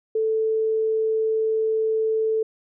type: tone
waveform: sine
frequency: 440.6 Hz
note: A4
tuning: 2 cents sharp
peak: -19 dBFS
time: 0.15-2.43 s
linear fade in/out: 5 ms
effects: none